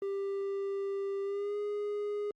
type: tone with pitch glide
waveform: triangle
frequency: 395.1 to 413.5 Hz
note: G4 to G#4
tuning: +14 to -8 cents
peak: -30 dBFS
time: 0.02-2.31 s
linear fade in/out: 2 ms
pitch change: +78 cents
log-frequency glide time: 1.23-1.57 s
effects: Opus 32 kbps